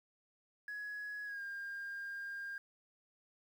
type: tone with pitch glide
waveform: sine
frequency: 1678 to 1605.9 Hz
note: G#6 to G6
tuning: +17 to +41 cents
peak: -39 dBFS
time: 0.68-2.58 s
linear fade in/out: 2 ms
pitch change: -76 cents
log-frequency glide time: 1.25-1.42 s
effects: tanh soft clip ceiling -39 dBFS + 11-bit